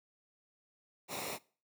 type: noise with comb filter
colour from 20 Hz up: pink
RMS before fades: -40 dBFS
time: 1.08-1.39 s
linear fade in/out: 50 ms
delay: 0.63 ms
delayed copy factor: -0.65
effects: noise-tail reverb RT60 0.4 s tail -22 dB re dry + high-pass 150 Hz 12 dB/octave